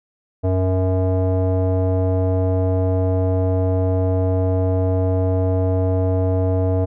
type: tone with low-pass filter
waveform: square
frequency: 93.1 Hz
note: F#2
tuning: 11 cents sharp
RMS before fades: -18 dBFS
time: 0.43-6.86 s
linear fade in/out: 20 ms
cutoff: 600 Hz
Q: 3.4
effects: none